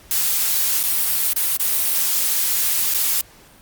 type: noise with dropouts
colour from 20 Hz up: blue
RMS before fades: -19 dBFS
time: 0.11-3.21 s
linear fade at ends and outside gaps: 1 ms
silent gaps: 0.831-0.837 / 1.332-1.361 / 1.567-1.598 / 2.939-2.945 s
effects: pink hiss -48 dBFS RMS until 3.61 s + Opus 48 kbps